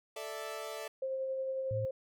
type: chord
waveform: sawtooth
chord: A suspended fourth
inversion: none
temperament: equal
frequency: 440 / 587.3 / 659.3 Hz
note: A4 / D5 / E5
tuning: 0 / 0 / 0 cents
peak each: -40 dBFS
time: 0.16-0.88 s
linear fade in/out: 5 ms
type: tone with tremolo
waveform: sine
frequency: 529 Hz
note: C5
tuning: 19 cents sharp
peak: -32 dBFS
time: 1.02-1.91 s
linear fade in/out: 5 ms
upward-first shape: sine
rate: 11 Hz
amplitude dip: 25%
type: tone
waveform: sine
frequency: 110 Hz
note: A2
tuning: in tune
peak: -34 dBFS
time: 1.71-1.85 s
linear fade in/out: 0 ms
effects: none